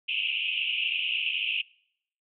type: band-pass noise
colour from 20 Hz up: white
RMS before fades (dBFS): -29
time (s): 0.08-1.62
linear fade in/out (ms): 10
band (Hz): 2500 to 3000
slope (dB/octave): 96
effects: noise-tail reverb RT60 0.7 s tail -25 dB re dry